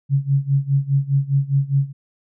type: tone with tremolo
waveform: sine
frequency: 138.59 Hz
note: C#3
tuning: in tune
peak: -12 dBFS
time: 0.09-1.93 s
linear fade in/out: 50 ms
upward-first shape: sine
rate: 4.9 Hz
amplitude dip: 90%
effects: none